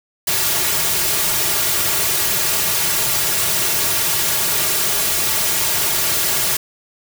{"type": "noise with comb filter", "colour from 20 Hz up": "white", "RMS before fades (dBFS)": -18, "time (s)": [0.27, 6.57], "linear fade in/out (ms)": 5, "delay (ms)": 3.9, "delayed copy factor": -0.85, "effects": []}